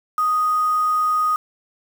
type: tone with quantisation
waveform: sine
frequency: 1244.5 Hz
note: D#6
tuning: in tune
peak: -16 dBFS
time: 0.18-1.36 s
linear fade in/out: 2 ms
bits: 6
effects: none